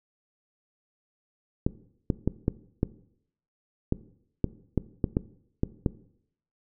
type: clicks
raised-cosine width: 3 ms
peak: -10 dBFS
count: 12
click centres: 1.665 / 2.102 / 2.276 / 2.481 / 2.831 / 3.924 / 4.443 / 4.777 / 5.042 / 5.169 / 5.634 / 5.862 s
effects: noise-tail reverb RT60 0.7 s tail -18 dB re dry